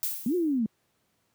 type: noise with exponential decay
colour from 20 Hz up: violet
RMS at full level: -27 dBFS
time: 0.03-0.59 s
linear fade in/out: 0 ms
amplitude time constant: 120 ms
type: linear two-way sweep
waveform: sine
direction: up then down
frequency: 207.7 to 370 to 207.7 Hz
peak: -23 dBFS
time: 0.26-0.66 s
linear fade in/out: 2 ms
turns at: 0.35 s
effects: pink hiss -72 dBFS RMS until 1.34 s + high-pass 100 Hz 12 dB/octave